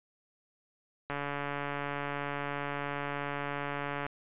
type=click train; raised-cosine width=0.5 ms; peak=-20 dBFS; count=425; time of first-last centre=1.1-4.065 s; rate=143 Hz; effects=resampled to 8000 Hz